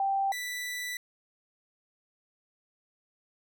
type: tone pair in turn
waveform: sine / sawtooth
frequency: 784 / 1975.6 Hz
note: G5 / B6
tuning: 0 / 0 cents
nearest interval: octave + major third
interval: 1600 cents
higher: second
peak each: -25 / -30 dBFS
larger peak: first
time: 0-0.32 / 0.32-0.97 s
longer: second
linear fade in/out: 2 ms
effects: none